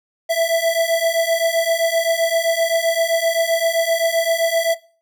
square beating tone pair, 659.3 / 667 Hz, E5 / E5, 0 / +20 cents, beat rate 7.7 Hz, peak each -19 dBFS, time 0.29-4.75 s, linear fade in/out 20 ms, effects noise-tail reverb RT60 0.4 s tail -20 dB re dry

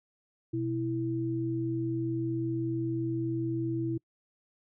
sine tone pair together, 124.46 / 329.6 Hz, B2 / E4, +14 / 0 cents, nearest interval octave + perfect fourth, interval 1686 cents, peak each -33 / -30 dBFS, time 0.53-3.98 s, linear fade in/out 10 ms, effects noise-tail reverb RT60 0.1 s tail -26 dB re dry

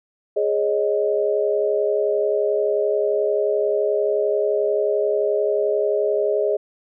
sine chord, Ab suspended fourth, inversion none, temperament equal with one note detuned, 415.3 / 550.9 / 622.3 Hz, Ab4 / Db5 / Eb5, 0 / -11 / 0 cents, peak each -20 / -24 / -22 dBFS, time 0.36-6.57 s, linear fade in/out 10 ms, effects none

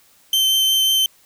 40% pulse tone with vibrato, 3100 Hz, G7, 20 cents flat, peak -13 dBFS, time 0.33-1.06 s, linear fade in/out 2 ms, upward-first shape triangle, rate 5.5 Hz, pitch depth 10 cents each way, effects white hiss -54 dBFS RMS until 1.25 s

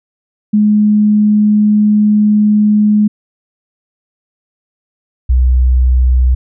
sine tone pair in turn, 210.2 / 62.95 Hz, G#3 / B1, +21 / +34 cents, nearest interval octave + major sixth, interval 2087 cents, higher first, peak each -6 dBFS, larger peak neither, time 0.53-3.08 / 5.29-6.35 s, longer first, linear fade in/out 10 ms, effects none

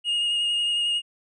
triangle tone with vibrato, 2855 Hz, F7, 37 cents sharp, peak -20 dBFS, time 0.04-1.02 s, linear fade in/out 50 ms, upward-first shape triangle, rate 11 Hz, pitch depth 18 cents each way, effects resampled to 22050 Hz

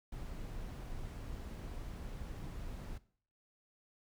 brown noise, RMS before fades -44 dBFS, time 0.12-2.98 s, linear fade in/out 5 ms, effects noise-tail reverb RT60 0.5 s tail -18 dB re dry

